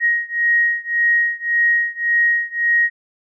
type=beating tone pair; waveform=sine; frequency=1881 / 1882.8 Hz; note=A#6 / A#6; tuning=+15 / +17 cents; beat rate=1.8 Hz; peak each=-17 / -18 dBFS; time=0-2.9 s; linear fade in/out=50 ms; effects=none